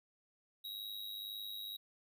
square tone with amplitude modulation, 3832 Hz, A#7, 47 cents sharp, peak -40 dBFS, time 0.64-1.77 s, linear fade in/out 10 ms, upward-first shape sine, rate 102 Hz, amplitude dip 70%, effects none

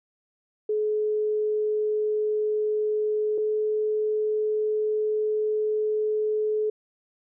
sine tone pair in turn, 426 / 428.2 Hz, G#4 / A4, +44 / -47 cents, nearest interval unison, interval 9 cents, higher second, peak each -22 dBFS, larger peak neither, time 0.69-3.38 / 3.38-6.7 s, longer second, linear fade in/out 5 ms, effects none

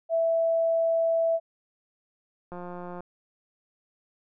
sine tone, 660 Hz, E5, 2 cents sharp, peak -21 dBFS, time 0.09-1.4 s, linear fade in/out 50 ms
click train, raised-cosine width 1 ms, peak -26 dBFS, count 87, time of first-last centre 2.52-3.006 s, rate 177 Hz
effects none

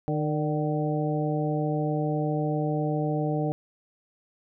harmonic tone with a mistuned harmonic, 152.3 Hz, D#3, 37 cents flat, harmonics 1 / 2 / 3 / 4 / 5, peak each -27 / -30 / -32 / -33 / -34 dBFS, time 0.08-3.52 s, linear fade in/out 0 ms, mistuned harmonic 4, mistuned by -49 cents, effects none

